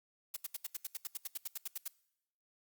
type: noise bursts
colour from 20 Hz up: blue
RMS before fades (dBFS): -39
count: 16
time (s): 0.34-1.88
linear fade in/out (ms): 5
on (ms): 25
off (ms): 76
effects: noise-tail reverb RT60 0.8 s tail -22 dB re dry + Opus 48 kbps